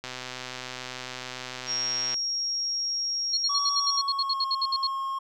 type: click train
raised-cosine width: 0.2 ms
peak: -18 dBFS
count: 268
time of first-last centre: 0.04-2.142 s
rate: 127 Hz
type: tone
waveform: sine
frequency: 5588 Hz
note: F8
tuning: in tune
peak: -26 dBFS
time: 1.66-4.03 s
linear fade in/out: 50 ms
type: tone bursts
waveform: sine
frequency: 4312 Hz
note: C#8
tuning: 49 cents flat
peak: -23 dBFS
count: 15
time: 3.33-4.871 s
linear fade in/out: 5 ms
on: 43 ms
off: 64 ms
type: tone with pitch glide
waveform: triangle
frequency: 1134 to 1079.7 Hz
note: C#6 to C#6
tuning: +39 to -46 cents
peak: -26 dBFS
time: 3.49-5.19 s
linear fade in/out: 10 ms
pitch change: -85 cents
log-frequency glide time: 3.77-4.45 s
effects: none